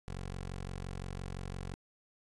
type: tone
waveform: 15% pulse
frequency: 45.83 Hz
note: F#1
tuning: 16 cents flat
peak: -33 dBFS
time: 0.08-1.74 s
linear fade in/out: 0 ms
effects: resampled to 24000 Hz